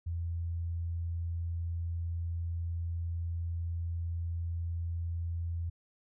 sine tone, 84.5 Hz, E2, 43 cents sharp, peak -32 dBFS, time 0.06-5.7 s, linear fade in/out 10 ms, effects none

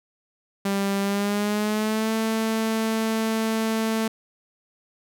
sawtooth tone with pitch glide, 197.9 to 222.1 Hz, G3 to A3, +17 to +16 cents, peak -18 dBFS, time 0.65-4.08 s, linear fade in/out 5 ms, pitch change +199 cents, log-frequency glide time 1.01-2.13 s, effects none

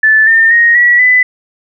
sine tone with pitch steps, 1749 / 1808.6 / 1870.2 / 1933.9 / 1999.8 Hz, A6 / A6 / A#6 / B6 / B6, -11 / +47 / +5 / -37 / +21 cents, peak -4 dBFS, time 0.03-1.23 s, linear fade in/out 5 ms, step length 240 ms, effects none

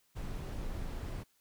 brown noise, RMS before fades -39 dBFS, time 0.15-1.24 s, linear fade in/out 20 ms, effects white hiss -72 dBFS RMS until 1.4 s

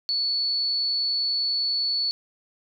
sine tone, 4435 Hz, C#8, in tune, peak -22 dBFS, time 0.09-2.11 s, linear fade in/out 0 ms, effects none

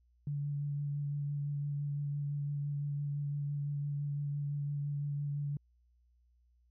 sine tone with vibrato, 144 Hz, D3, 34 cents flat, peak -33 dBFS, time 0.27-5.57 s, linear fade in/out 2 ms, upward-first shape sine, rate 5.9 Hz, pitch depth 14 cents each way, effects added 60 Hz sine -66 dBFS peak until 6.7 s

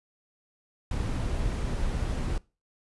brown noise, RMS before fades -29 dBFS, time 0.91-2.38 s, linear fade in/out 2 ms, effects noise-tail reverb RT60 0.3 s tail -22 dB re dry + resampled to 24000 Hz

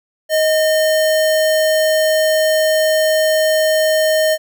sine tone with sample-and-hold, 627 Hz, D#5, 13 cents sharp, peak -11 dBFS, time 0.29-4.38 s, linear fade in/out 50 ms, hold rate 2450 Hz, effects none

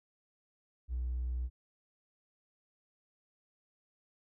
sine tone with hard clipping, 61.74 Hz, B1, in tune, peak -33 dBFS, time 0.88-1.5 s, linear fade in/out 50 ms, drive 1 dB, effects none

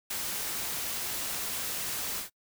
white noise with ADSR envelope, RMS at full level -31 dBFS, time 0.1-2.3 s, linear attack 10 ms, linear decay 4 ms, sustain -3 dB, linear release 120 ms, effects noise-tail reverb RT60 0.1 s tail -24 dB re dry

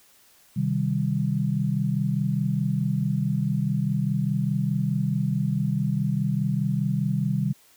sine chord, C minor, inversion none, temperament equal, 130.81 / 155.56 / 196 Hz, C3 / Eb3 / G3, 0 / 0 / 0 cents, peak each -26 dBFS, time 0.56-7.53 s, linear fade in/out 10 ms, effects white hiss -57 dBFS RMS until 7.76 s

